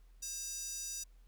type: tone with high-pass filter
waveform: square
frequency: 536 Hz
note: C5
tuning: 42 cents sharp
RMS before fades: -42 dBFS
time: 0.22-1.04 s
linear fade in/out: 10 ms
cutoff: 6200 Hz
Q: 4
effects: added 41 Hz sine -57 dBFS peak until 1.27 s + pink hiss -75 dBFS RMS until 1.27 s